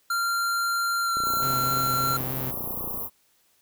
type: tone with pitch glide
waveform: square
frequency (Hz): 1383 to 1366.3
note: F6 to F6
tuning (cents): -17 to -38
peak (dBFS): -24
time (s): 0.1-2.17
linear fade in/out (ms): 5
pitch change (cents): -21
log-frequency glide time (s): 1.04-1.11
type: click train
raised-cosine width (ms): 2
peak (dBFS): -25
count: 55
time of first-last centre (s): 1.17-2.976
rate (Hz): 29.9
type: band-stop noise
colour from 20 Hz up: white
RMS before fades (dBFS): -32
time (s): 1.23-3.1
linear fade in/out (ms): 50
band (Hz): 1200 to 11000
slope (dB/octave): 96
type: tone with vibrato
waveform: sawtooth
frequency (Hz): 130.81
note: C3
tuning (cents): 0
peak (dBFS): -27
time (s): 1.41-2.52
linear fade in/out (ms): 20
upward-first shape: sine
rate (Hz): 3.4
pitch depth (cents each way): 21
effects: white hiss -65 dBFS RMS until 3.61 s